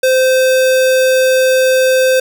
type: tone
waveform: square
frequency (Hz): 518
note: C5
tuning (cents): -17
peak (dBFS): -9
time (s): 0.03-2.2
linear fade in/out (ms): 5
effects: none